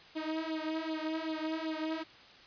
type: tone with flanger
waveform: sawtooth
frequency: 317 Hz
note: D#4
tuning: 32 cents sharp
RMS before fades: -36 dBFS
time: 0.15-2.04 s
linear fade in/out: 20 ms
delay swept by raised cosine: 0.24 to 3.54 ms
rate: 2.6 Hz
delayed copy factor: +0.9
effects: white hiss -55 dBFS RMS until 2.46 s + resampled to 11025 Hz